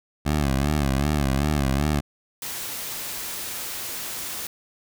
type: tone with vibrato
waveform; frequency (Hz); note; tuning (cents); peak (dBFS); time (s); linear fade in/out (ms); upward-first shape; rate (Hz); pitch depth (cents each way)
15% pulse; 71; C#2; +42; -14; 0.25-2.01; 20; sine; 2.6; 120
type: noise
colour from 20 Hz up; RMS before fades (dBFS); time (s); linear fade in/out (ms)
white; -32; 2.42-4.47; 2
effects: none